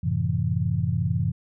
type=chord; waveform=sine; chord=F# half-diminished seventh; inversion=none; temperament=just; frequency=92.5 / 111 / 133.2 / 166.5 Hz; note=F#2 / A2 / C3 / E3; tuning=0 / +16 / +31 / +18 cents; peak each=-27 dBFS; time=0.03-1.32 s; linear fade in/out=10 ms; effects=none